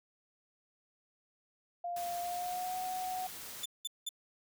sine tone with pitch glide, 698.5 to 739.6 Hz, F5 to F#5, 0 to -1 cents, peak -35 dBFS, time 1.84-3.27 s, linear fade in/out 5 ms, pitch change +99 cents, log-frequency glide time 2.19-2.77 s
white noise, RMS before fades -46 dBFS, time 1.96-3.65 s, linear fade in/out 5 ms
sawtooth tone bursts, 3520 Hz, A7, in tune, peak -32 dBFS, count 3, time 3.63-4.091 s, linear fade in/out 5 ms, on 27 ms, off 190 ms
effects none

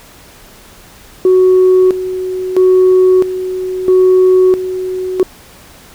sine tone with tremolo, 370.7 Hz, F#4, 3 cents sharp, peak -3 dBFS, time 1.25-5.23 s, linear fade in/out 2 ms, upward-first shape square, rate 0.76 Hz, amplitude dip 75%, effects tanh soft clip ceiling -2 dBFS + pink hiss -39 dBFS RMS until 5.94 s

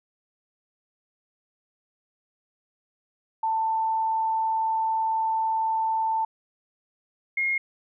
sine tone pair in turn, 889 / 2144 Hz, A5 / C7, +18 / +42 cents, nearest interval octave + minor third, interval 1524 cents, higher second, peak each -22 dBFS, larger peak neither, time 3.43-6.25 / 7.37-7.58 s, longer first, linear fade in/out 5 ms, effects none

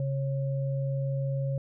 sine tone pair together, 136.5 / 546 Hz, C#3 / C#5, -26 / -26 cents, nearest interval 2 octaves, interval 2400 cents, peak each -27 / -36 dBFS, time 0-1.58 s, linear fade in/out 2 ms, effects none

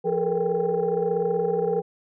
sine tone cluster, 173.7 / 419.3 / 454.7 / 476 / 790 Hz, F3 / G#4 / A#4 / A#4 / G5, -9 / +17 / -43 / +36 / +13 cents, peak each -31 / -26 / -25 / -26 / -31 dBFS, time 0.04-1.82 s, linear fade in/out 20 ms, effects tanh soft clip ceiling -12 dBFS

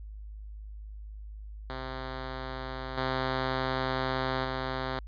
5% pulse tone with level steps, 130.81 Hz, C3, in tune, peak -25 / -17 / -20 dBFS, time 1.7-4.99 s, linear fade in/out 0 ms, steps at 2.97 / 4.44 s, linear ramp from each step 10 ms, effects added 52 Hz sine -40 dBFS peak until 5.07 s + resampled to 11025 Hz

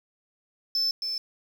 sine tone with echo, 5274 Hz, E8, in tune, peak -20 dBFS, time 0.75-0.91 s, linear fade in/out 2 ms, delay 270 ms, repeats 1, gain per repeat -7 dB, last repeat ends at 1.18 s, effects tanh soft clip ceiling -22 dBFS + 8-bit

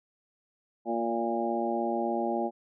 harmonic tone with a mistuned harmonic, 116.54 Hz, A#2, in tune, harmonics 2 / 3 / 4 / 5 / 6 / 7, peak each -33 / -32 / -40 / -34 / -35 / -33 dBFS, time 0.85-2.51 s, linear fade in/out 50 ms, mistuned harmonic 6, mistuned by -23 cents, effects none

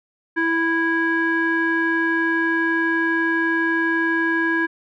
square tone with low-pass filter, 329.6 Hz, E4, in tune, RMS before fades -20 dBFS, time 0.36-4.67 s, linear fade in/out 20 ms, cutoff 1700 Hz, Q 6.3, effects none

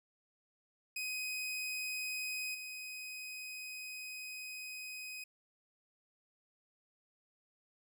sawtooth tone with level steps, 2511 Hz, D#7, 15 cents sharp, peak -34 / -40 dBFS, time 0.96-5.24 s, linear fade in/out 5 ms, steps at 2.54 s, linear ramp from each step 10 ms, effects none

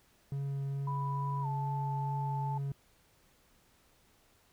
triangle tone with vibrato, 138.59 Hz, C#3, in tune, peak -31 dBFS, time 0.32-2.72 s, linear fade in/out 2 ms, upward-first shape triangle, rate 2.3 Hz, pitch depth 9 cents each way
sine tone with pitch glide, 987.8 to 875 Hz, B5 to A5, 0 to -10 cents, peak -36 dBFS, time 0.87-2.58 s, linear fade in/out 5 ms, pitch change -210 cents, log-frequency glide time 1.42-1.47 s
effects pink hiss -67 dBFS RMS until 4.52 s

